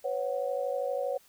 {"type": "chord", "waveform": "sine", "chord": "B suspended second", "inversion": "none", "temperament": "equal with one note detuned", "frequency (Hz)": [501.9, 554.4, 740], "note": ["B4", "C#5", "F#5"], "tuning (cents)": [28, 0, 0], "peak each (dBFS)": [-33, -31, -37], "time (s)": [0.04, 1.18], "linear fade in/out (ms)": 10, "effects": ["white hiss -61 dBFS RMS until 1.28 s"]}